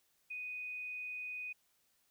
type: tone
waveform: sine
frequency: 2489 Hz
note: D#7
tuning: in tune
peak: -40 dBFS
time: 0.3-1.53 s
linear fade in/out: 10 ms
effects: white hiss -75 dBFS RMS until 2.1 s